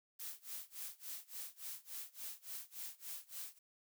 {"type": "noise with tremolo", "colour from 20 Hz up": "blue", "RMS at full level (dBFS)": -45, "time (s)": [0.19, 3.59], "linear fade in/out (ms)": 10, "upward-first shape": "sine", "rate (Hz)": 3.5, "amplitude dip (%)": 95, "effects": []}